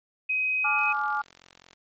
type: tone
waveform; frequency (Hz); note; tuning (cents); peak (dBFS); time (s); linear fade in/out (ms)
sine; 2522; D#7; +23; -23; 0.29-0.93; 10
type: chord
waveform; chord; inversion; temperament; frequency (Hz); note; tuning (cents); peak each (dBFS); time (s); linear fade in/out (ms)
sine; D diminished; second; just; 845.8 / 1174.7 / 1409.6; Ab5 / D6 / F6; +31 / 0 / +16; -29; 0.64-1.22; 10
type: click train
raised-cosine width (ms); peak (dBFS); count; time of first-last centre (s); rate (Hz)
0.2; -32; 43; 0.79-1.732; 44.6
effects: MP3 32 kbps